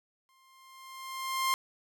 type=tone with exponential growth; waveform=sawtooth; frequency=1056 Hz; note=C6; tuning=16 cents sharp; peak=-21 dBFS; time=0.29-1.54 s; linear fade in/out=0 ms; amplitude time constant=270 ms; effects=none